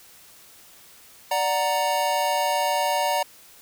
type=chord; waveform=square; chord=D augmented; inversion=none; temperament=equal; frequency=587.3 / 740 / 932.3 Hz; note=D5 / F#5 / A#5; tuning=0 / 0 / 0 cents; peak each=-27 / -27 / -25 dBFS; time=1.31-3.23 s; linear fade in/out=5 ms; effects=white hiss -50 dBFS RMS until 3.61 s